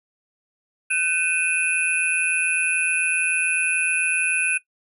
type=tone cluster; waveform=sine; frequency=1518 / 2479 / 2646 / 10170 Hz; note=F#6 / D#7 / E7 / D#9; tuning=+44 / -7 / +6 / +37 cents; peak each=-27 / -22 / -25 / -27 dBFS; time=0.9-4.58 s; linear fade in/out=10 ms; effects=noise-tail reverb RT60 0.1 s tail -17 dB re dry